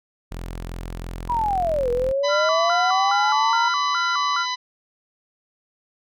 sawtooth tone, 43 Hz, F1, 26 cents flat, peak -26 dBFS, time 0.31-2.12 s, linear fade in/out 10 ms
sine linear two-way sweep, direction down then up, 987.8 to 477.1 to 956 Hz, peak -19 dBFS, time 1.29-3.69 s, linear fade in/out 10 ms, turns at 1.9 s
harmonic tone, 1000 Hz, B5, 21 cents sharp, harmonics 1 / 2 / 3 / 4 / 5 / 6, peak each -26 / -31 / -34 / -29 / -36 / -38 dBFS, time 2.23-4.56 s, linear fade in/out 20 ms
sine tone with vibrato, 1261 Hz, D#6, 23 cents sharp, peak -21 dBFS, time 2.28-4.46 s, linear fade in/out 50 ms, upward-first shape square, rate 2.4 Hz, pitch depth 160 cents each way
effects none

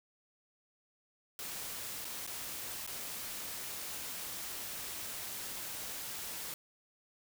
white noise with dropouts, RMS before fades -42 dBFS, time 1.39-6.54 s, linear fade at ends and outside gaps 1 ms, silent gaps 2.046-2.051 / 2.266-2.274 / 2.865-2.875 s, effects none

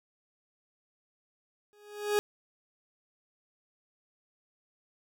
40% pulse tone with exponential growth, 415.3 Hz, G#4, in tune, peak -21 dBFS, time 1.73-2.19 s, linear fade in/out 0 ms, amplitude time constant 100 ms, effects none

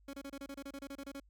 30% pulse tone bursts, 277.2 Hz, C#4, in tune, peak -40 dBFS, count 14, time 0.08-1.2 s, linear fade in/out 5 ms, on 54 ms, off 28 ms, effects added 50 Hz sine -62 dBFS peak until 1.29 s

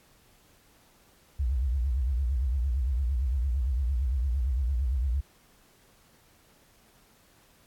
sine tone with vibrato, 64.1 Hz, C2, 35 cents flat, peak -24 dBFS, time 1.39-5.21 s, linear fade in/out 10 ms, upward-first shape triangle, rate 8.8 Hz, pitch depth 240 cents each way, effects pink hiss -61 dBFS RMS until 7.66 s + AAC 64 kbps

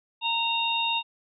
harmonic tone, 924 Hz, A#5, 16 cents flat, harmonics 1 / 3 / 4, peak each -28 / -28 / -28 dBFS, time 0.21-1.03 s, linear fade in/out 50 ms, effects none

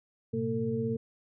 sine tone cluster, 109.5 / 126.5 / 228.4 / 450.4 Hz, A2 / B2 / A#3 / A4, -8 / +42 / -35 / +40 cents, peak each -39 / -35 / -32 / -32 dBFS, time 0.33-0.97 s, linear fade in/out 10 ms, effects none

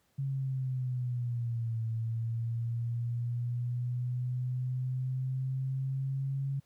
sine exponential two-way sweep, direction down then up, 137.7 to 112.6 to 137.7 Hz, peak -30 dBFS, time 0.18-6.6 s, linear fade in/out 10 ms, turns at 1.84 s, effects pink hiss -72 dBFS RMS until 6.65 s + high-pass 60 Hz 12 dB/octave

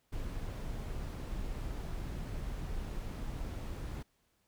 brown noise, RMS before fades -39 dBFS, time 0.12-4.03 s, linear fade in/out 10 ms, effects pink hiss -75 dBFS RMS until 4.47 s

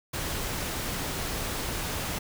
pink noise, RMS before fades -32 dBFS, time 0.13-2.19 s, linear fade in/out 10 ms, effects none

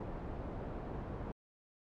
pink low-pass noise, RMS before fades -42 dBFS, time 0-1.32 s, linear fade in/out 5 ms, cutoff 820 Hz, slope 12 dB/octave, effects MP3 96 kbps

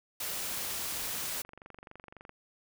white noise, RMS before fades -36 dBFS, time 0.2-1.42 s, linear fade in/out 5 ms
click train, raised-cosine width 0.5 ms, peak -33 dBFS, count 30, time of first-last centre 1.07-2.294 s, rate 23.7 Hz
effects none

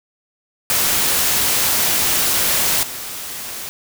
white noise with level steps, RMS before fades -17 / -29 dBFS, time 0.7-3.69 s, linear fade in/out 0 ms, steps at 2.83 s, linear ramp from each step 2 ms, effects none

